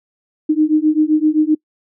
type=beating tone pair; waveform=sine; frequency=304.2 / 311.9 Hz; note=D#4 / D#4; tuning=-39 / +4 cents; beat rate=7.7 Hz; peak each=-14 dBFS; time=0.49-1.55 s; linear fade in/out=10 ms; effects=noise-tail reverb RT60 0.1 s tail -25 dB re dry